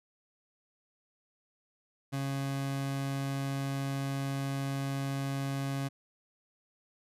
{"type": "tone", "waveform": "30% pulse", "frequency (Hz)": 137.4, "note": "C#3", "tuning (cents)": -15, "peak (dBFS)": -29, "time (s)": [2.12, 5.89], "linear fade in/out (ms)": 20, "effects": ["resampled to 32000 Hz"]}